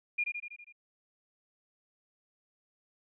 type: tone with echo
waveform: sine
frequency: 2419 Hz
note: D#7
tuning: 49 cents flat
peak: -27 dBFS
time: 0.18-0.24 s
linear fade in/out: 10 ms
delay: 81 ms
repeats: 6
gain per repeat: -4 dB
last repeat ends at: 0.726 s
effects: none